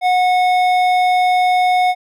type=tone with hard clipping; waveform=triangle; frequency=730 Hz; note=F#5; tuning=24 cents flat; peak=-13 dBFS; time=0.01-1.95 s; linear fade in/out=50 ms; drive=14 dB; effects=none